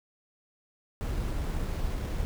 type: noise with sample-and-hold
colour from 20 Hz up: brown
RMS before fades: -31 dBFS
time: 1.01-2.25 s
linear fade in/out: 0 ms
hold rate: 8820 Hz
effects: none